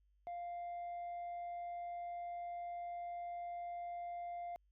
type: tone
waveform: sine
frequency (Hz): 698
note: F5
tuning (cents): -1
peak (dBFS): -39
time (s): 0.27-4.56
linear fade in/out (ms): 0
effects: tanh soft clip ceiling -41 dBFS + added 50 Hz sine -70 dBFS peak until 4.71 s